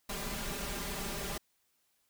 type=noise with comb filter; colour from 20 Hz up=pink; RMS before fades=-38 dBFS; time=0.09-1.38 s; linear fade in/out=5 ms; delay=5 ms; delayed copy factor=+1; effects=white hiss -75 dBFS RMS until 2.09 s